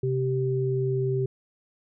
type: tone pair together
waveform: sine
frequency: 130.81 / 388.4 Hz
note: C3 / G4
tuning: 0 / -16 cents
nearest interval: octave + perfect fifth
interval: 1884 cents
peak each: -25 / -26 dBFS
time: 0.03-1.26 s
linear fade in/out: 5 ms
effects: none